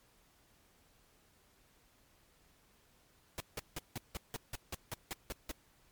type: noise bursts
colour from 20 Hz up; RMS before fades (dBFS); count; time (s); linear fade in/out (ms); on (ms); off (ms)
pink; -40; 12; 3.38-5.514; 0; 22; 170
effects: pink hiss -68 dBFS RMS until 5.91 s + MP3 96 kbps